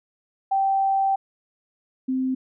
sine tone pair in turn, 779 / 260 Hz, G5 / C4, -11 / -11 cents, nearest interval octave + perfect fifth, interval 1900 cents, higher first, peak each -18 / -21 dBFS, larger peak first, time 0.51-1.16 / 2.08-2.35 s, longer first, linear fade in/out 10 ms, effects none

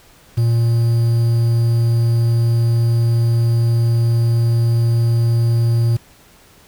triangle tone with quantisation, 116.4 Hz, A#2, 2 cents flat, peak -10 dBFS, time 0.37-5.97 s, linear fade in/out 10 ms, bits 6, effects pink hiss -48 dBFS RMS until 6.67 s

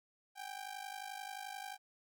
sawtooth ring-modulated tone, 787 Hz, G5, 7 cents sharp, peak -37 dBFS, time 0.35-1.78 s, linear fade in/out 50 ms, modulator 25.7 Hz, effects none

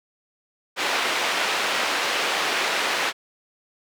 white band-pass noise, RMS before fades -24 dBFS, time 0.76-3.13 s, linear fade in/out 50 ms, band 390 to 2900 Hz, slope 12 dB/octave, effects none

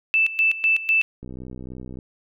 sine tone with tremolo, 2643 Hz, E7, 4 cents sharp, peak -15 dBFS, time 0.14-1.02 s, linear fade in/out 0 ms, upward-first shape square, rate 4 Hz, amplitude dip 80%
click train, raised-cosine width 3 ms, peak -24 dBFS, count 49, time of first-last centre 1.23-1.988 s, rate 63.3 Hz
effects none

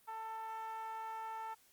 10% pulse tone with band-pass filter, 444.5 Hz, A4, 18 cents sharp, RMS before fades -44 dBFS, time 0.07-1.55 s, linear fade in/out 20 ms, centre 1000 Hz, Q 9.6, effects white hiss -68 dBFS RMS until 1.72 s + Opus 32 kbps

